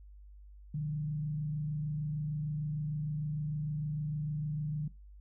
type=tone with frequency modulation; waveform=sine; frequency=150.6 Hz; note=D3; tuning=44 cents sharp; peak=-32 dBFS; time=0.74-4.88 s; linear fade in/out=5 ms; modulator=26.6 Hz; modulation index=0.4; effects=noise-tail reverb RT60 0.2 s tail -19 dB re dry + added 50 Hz sine -50 dBFS peak until 5.2 s